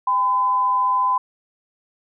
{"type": "tone pair together", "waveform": "sine", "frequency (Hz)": [802, 1012.3], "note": ["G5", "B5"], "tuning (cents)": [39, 42], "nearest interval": "major third", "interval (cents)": 403, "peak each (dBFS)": [-28, -16], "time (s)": [0.07, 1.18], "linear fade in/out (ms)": 5, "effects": []}